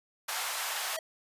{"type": "high-pass noise", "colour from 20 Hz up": "pink", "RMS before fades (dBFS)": -34, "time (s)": [0.28, 0.97], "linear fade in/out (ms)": 10, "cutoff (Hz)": 750, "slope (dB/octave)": 24}
{"type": "tone with exponential growth", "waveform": "square", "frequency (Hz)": 643, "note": "E5", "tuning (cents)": -43, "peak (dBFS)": -34, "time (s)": [0.85, 0.99], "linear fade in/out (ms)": 2, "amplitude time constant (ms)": 30}
{"effects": ["resampled to 32000 Hz"]}